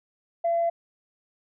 sine tone, 678 Hz, E5, 49 cents sharp, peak -20 dBFS, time 0.44-0.7 s, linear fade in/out 10 ms, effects tanh soft clip ceiling -17 dBFS

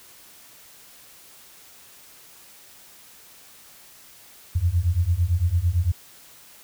sine beating tone pair, 82.41 / 91.31 Hz, E2 / F#2, 0 / -22 cents, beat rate 8.9 Hz, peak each -22 / -21 dBFS, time 4.55-5.92 s, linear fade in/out 10 ms, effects white hiss -49 dBFS RMS until 6.63 s

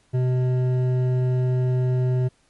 triangle tone with hard clipping, 126.9 Hz, B2, 47 cents sharp, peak -20 dBFS, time 0.13-2.29 s, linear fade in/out 20 ms, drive 13 dB, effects pink hiss -62 dBFS RMS until 2.49 s + MP3 48 kbps

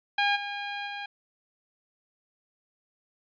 15% pulse tone with level steps, 812 Hz, G#5, 39 cents flat, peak -16 / -26 / -28 dBFS, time 0.18-1.06 s, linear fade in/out 5 ms, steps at 0.35 / 0.86 s, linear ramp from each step 20 ms, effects resampled to 11025 Hz

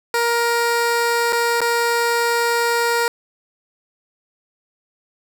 15% pulse tone with dropouts, 470 Hz, A#4, 14 cents sharp, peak -10 dBFS, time 0.14-3.08 s, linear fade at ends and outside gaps 1 ms, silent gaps 1.324-1.329 / 1.606-1.615 s, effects none

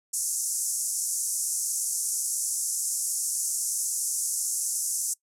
white band-pass noise, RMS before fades -29 dBFS, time 0.13-5.14 s, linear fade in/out 10 ms, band 5900 to 11000 Hz, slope 48 dB/octave, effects noise-tail reverb RT60 0.1 s tail -22 dB re dry

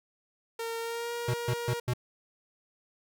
sawtooth tone with pitch glide, 458.5 to 473.6 Hz, A#4 to A#4, -29 to +27 cents, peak -29 dBFS, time 0.59-1.8 s, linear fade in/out 5 ms, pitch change +56 cents, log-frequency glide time 0.79-1.13 s
square tone bursts, 123.47 Hz, B2, in tune, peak -27 dBFS, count 4, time 1.28-1.936 s, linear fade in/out 5 ms, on 59 ms, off 140 ms
effects none

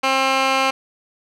15% pulse tone with band-pass filter, 266.4 Hz, C4, 31 cents sharp, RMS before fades -18 dBFS, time 0.03-0.71 s, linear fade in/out 10 ms, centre 2000 Hz, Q 0.87, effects none

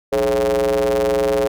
square ring-modulated tone, 61.74 Hz, B1, in tune, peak -13 dBFS, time 0.12-1.48 s, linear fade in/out 10 ms, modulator 483 Hz, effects none

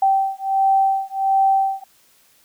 sine beating tone pair, 776 / 777.4 Hz, G5 / G5, -18 / -15 cents, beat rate 1.4 Hz, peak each -18 dBFS, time 0.02-1.84 s, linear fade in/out 5 ms, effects white hiss -56 dBFS RMS until 2.44 s

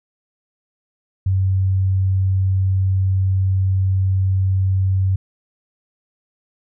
sine tone, 95.1 Hz, F#2, 48 cents sharp, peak -14 dBFS, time 1.26-5.16 s, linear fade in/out 5 ms, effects none

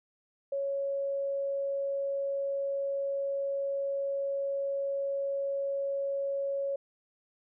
sine tone, 554.4 Hz, C#5, in tune, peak -29 dBFS, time 0.52-6.76 s, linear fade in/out 5 ms, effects none

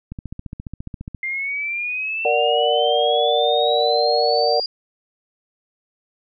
click train, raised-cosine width 5 ms, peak -18 dBFS, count 16, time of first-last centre 0.12-1.147 s, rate 14.6 Hz
sine exponential sweep, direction up, 2093 to 4847 Hz, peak -22 dBFS, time 1.23-4.66 s, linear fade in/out 2 ms
sine chord, Bb augmented, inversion none, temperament equal, 466.2 / 587.3 / 740 Hz, Bb4 / D5 / F#5, 0 / 0 / 0 cents, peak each -20 dBFS, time 2.25-4.6 s, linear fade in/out 2 ms
effects none

